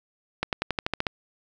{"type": "accelerating click train", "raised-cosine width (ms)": 0.3, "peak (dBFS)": -9, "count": 9, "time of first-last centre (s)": [0.43, 1.068], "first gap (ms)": 98, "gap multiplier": 0.94, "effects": []}